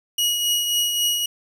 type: tone with tremolo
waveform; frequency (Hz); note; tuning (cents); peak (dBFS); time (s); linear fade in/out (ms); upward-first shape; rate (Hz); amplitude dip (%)
sawtooth; 2902; F#7; -34; -14; 0.18-1.26; 5; triangle; 3.7; 45
effects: 8-bit